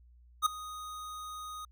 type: tone with ADSR envelope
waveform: square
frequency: 1244.5 Hz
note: D#6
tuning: in tune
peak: -22 dBFS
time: 0.42-1.65 s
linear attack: 39 ms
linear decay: 8 ms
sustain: -19 dB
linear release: 4 ms
effects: added 60 Hz sine -56 dBFS peak until 1.71 s